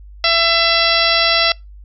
harmonic tone, 670 Hz, E5, 28 cents sharp, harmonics 1 / 2 / 3 / 4 / 5 / 6 / 7 / 8, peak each -20 / -20 / -20 / -20 / -20 / -20 / -20 / -20 dBFS, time 0.24-1.52 s, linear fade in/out 2 ms, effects noise-tail reverb RT60 0.2 s tail -25 dB re dry + added 50 Hz sine -35 dBFS peak until 1.84 s

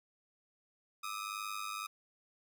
sawtooth ring-modulated tone, 1244.5 Hz, D#6, in tune, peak -32 dBFS, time 1.03-1.87 s, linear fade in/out 10 ms, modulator 50.9 Hz, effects none

